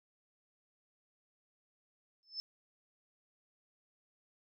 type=tone with exponential growth; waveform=sine; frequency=5260 Hz; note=E8; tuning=5 cents flat; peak=-34 dBFS; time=2.23-2.4 s; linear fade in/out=0 ms; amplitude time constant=35 ms; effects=none